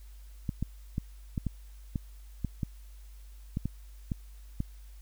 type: clicks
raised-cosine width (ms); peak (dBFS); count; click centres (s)
5; -18; 12; 0.492 / 0.626 / 0.981 / 1.378 / 1.467 / 1.958 / 2.447 / 2.632 / 3.571 / 3.656 / 4.118 / 4.604
effects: added 50 Hz sine -46 dBFS peak until 5.01 s + white hiss -63 dBFS RMS until 5.01 s